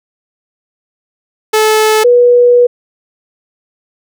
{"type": "tone pair in turn", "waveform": ["sawtooth", "sine"], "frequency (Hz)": [433.4, 486.5], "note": ["A4", "B4"], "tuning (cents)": [-26, -26], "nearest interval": "major second", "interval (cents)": 200, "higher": "second", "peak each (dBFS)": -3, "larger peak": "neither", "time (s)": [[1.53, 2.04], [2.04, 2.67]], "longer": "second", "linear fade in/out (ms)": 10, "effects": []}